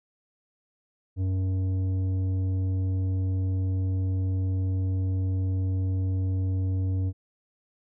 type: tone with tanh clipping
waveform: sine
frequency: 93.9 Hz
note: F#2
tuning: 26 cents sharp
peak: -25 dBFS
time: 1.16-7.13 s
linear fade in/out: 50 ms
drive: 9 dB
effects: none